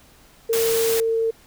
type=tone with pitch glide; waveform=sine; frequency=455.6 to 451.9 Hz; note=A#4 to A4; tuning=-40 to +46 cents; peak=-18 dBFS; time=0.49-1.31 s; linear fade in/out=10 ms; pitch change=-14 cents; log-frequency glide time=0.74-1.17 s
type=noise; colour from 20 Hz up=white; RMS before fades=-26 dBFS; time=0.53-1 s; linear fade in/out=0 ms
effects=pink hiss -52 dBFS RMS until 1.46 s